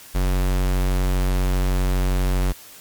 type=tone; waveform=square; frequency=46.25 Hz; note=F#1; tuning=in tune; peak=-18 dBFS; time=0.14-2.53 s; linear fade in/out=20 ms; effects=white hiss -43 dBFS RMS until 2.8 s + MP3 96 kbps